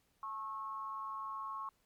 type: tone with amplitude modulation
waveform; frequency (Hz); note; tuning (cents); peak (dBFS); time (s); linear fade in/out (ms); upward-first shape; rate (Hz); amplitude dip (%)
sine; 1091; C#6; -28; -36; 0.23-1.69; 2; sine; 219; 70
effects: pink hiss -75 dBFS RMS until 1.85 s + MP3 96 kbps